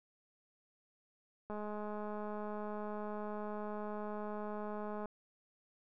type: click train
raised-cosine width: 1 ms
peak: -30 dBFS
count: 748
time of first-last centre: 1.5-5.057 s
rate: 210 Hz
effects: none